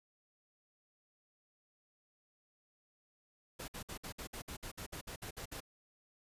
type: noise bursts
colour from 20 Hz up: pink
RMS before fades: -45 dBFS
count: 14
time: 3.59-5.605 s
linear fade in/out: 10 ms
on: 91 ms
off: 57 ms
effects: resampled to 32000 Hz